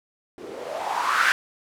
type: noise with low-pass filter sweep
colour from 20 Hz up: violet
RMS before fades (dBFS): -25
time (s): 0.38-1.32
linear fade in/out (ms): 0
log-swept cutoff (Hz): 340 to 1700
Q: 4.5
effects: none